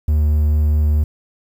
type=tone; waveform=triangle; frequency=75.4 Hz; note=D2; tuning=46 cents sharp; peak=-10 dBFS; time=0.08-1.04 s; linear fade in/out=5 ms; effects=8-bit